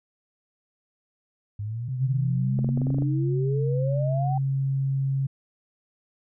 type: exponential sweep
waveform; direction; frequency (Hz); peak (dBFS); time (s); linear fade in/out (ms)
sine; up; 100.6 to 784; -28; 1.59-4.38; 5
type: tone with pitch glide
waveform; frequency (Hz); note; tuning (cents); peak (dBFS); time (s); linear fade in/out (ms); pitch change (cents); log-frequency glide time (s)
sine; 129.4 to 135.75; C3 to C#3; -19 to -36; -22; 1.88-5.27; 10; +83; 2.38-2.82
type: clicks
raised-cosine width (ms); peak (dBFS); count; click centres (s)
2; -20; 10; 2.59 / 2.645 / 2.69 / 2.775 / 2.817 / 2.869 / 2.904 / 2.945 / 2.985 / 3.022
effects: none